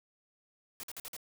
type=noise bursts; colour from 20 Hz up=white; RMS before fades=-43 dBFS; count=5; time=0.8-1.165 s; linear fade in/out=0 ms; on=33 ms; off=50 ms; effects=none